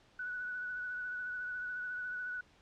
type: tone with vibrato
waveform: sine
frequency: 1480 Hz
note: F#6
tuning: in tune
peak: -37 dBFS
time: 0.19-2.41 s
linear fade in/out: 5 ms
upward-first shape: triangle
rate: 14 Hz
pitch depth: 28 cents each way
effects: pink hiss -65 dBFS RMS until 2.61 s + low-pass 5000 Hz 12 dB/octave